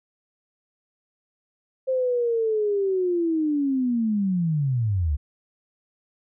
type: linear sweep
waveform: sine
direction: down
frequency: 527 to 66.8 Hz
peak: -20 dBFS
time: 1.87-5.17 s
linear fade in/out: 20 ms
effects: none

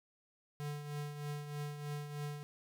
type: tone with tremolo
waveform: square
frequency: 146.83 Hz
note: D3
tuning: in tune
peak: -38 dBFS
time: 0.6-2.43 s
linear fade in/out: 0 ms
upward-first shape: triangle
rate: 3.2 Hz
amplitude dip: 60%
effects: none

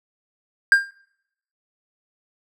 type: tone with exponential decay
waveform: triangle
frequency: 1600 Hz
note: G6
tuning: 35 cents sharp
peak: -5 dBFS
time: 0.72-0.91 s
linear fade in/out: 1 ms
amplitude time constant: 41 ms
effects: noise-tail reverb RT60 0.8 s tail -26 dB re dry

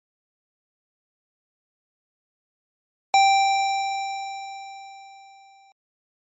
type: tone with exponential decay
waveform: square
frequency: 784 Hz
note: G5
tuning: in tune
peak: -13 dBFS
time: 3.14-5.72 s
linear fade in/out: 1 ms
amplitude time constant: 560 ms
effects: MP3 32 kbps

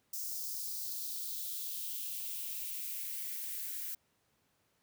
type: noise with high-pass filter sweep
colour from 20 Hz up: violet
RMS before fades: -40 dBFS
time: 0.13-3.95 s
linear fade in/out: 5 ms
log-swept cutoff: 5700 to 1600 Hz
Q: 2.6
effects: pink hiss -75 dBFS RMS until 4.82 s + high-pass 80 Hz 12 dB/octave

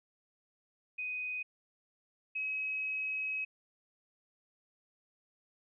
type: tone pair in turn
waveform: sine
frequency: 2499 / 2550 Hz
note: D#7 / D#7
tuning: +7 / +42 cents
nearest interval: unison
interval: 35 cents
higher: second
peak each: -35 / -33 dBFS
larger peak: second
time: 0.98-1.43 / 2.35-3.45 s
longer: second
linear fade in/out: 10 ms
effects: none

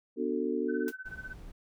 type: chord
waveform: sine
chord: B minor seventh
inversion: none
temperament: just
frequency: 246.9 / 296.3 / 370.4 / 444.5 Hz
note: B3 / D4 / F#4 / A4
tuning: 0 / +15 / +2 / +18 cents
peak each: -34 dBFS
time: 0.16-0.92 s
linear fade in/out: 50 ms
type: tone with tremolo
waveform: sine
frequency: 1521 Hz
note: F#6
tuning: 47 cents sharp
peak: -37 dBFS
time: 0.68-1.34 s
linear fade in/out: 20 ms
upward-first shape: sine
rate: 16 Hz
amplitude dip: 90%
type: noise with exponential decay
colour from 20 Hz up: white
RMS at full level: -40 dBFS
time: 0.88-0.96 s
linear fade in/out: 1 ms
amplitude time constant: 16 ms
type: noise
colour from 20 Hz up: brown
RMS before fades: -47 dBFS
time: 1.05-1.52 s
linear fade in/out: 10 ms
effects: none

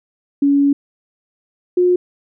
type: tone pair in turn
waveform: sine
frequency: 282.1 / 359 Hz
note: C#4 / F4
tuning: +30 / +48 cents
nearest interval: major third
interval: 418 cents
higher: second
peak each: -10 dBFS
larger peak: neither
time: 0.42-0.73 / 1.77-1.96 s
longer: first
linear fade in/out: 5 ms
effects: none

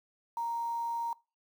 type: tone with quantisation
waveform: sine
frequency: 932.3 Hz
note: A#5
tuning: in tune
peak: -31 dBFS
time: 0.37-1.13 s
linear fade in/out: 2 ms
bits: 9
effects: noise-tail reverb RT60 0.3 s tail -23 dB re dry

